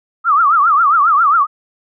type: tone with vibrato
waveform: sine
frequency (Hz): 1244.5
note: D#6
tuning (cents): 0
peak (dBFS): -8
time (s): 0.24-1.47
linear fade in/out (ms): 50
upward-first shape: triangle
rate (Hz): 7.4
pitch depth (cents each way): 220
effects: none